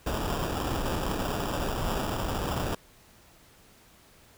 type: noise with sample-and-hold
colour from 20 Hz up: pink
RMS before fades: -30 dBFS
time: 0.06-2.75 s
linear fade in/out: 5 ms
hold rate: 2100 Hz
effects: pink hiss -57 dBFS RMS until 4.37 s